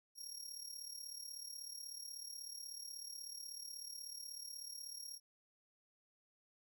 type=tone with amplitude modulation; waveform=25% pulse; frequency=5588 Hz; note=F8; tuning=in tune; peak=-39 dBFS; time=0.15-5.2 s; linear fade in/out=50 ms; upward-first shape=sine; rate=36.3 Hz; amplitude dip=70%; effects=none